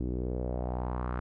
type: tone with low-pass filter sweep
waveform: sawtooth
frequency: 61.74 Hz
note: B1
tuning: in tune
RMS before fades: -33 dBFS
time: 0-1.2 s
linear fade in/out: 5 ms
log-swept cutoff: 310 to 1400 Hz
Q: 2.8
effects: none